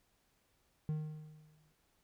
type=tone with exponential decay; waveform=triangle; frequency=154 Hz; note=D#3; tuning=17 cents flat; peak=-30 dBFS; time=0.89-1.72 s; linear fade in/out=0 ms; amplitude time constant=180 ms; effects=pink hiss -75 dBFS RMS until 2.03 s